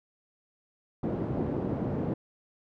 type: band-pass noise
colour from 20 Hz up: pink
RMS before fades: -31 dBFS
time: 1.03-2.14 s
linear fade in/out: 5 ms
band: 140 to 420 Hz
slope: 12 dB/octave
effects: none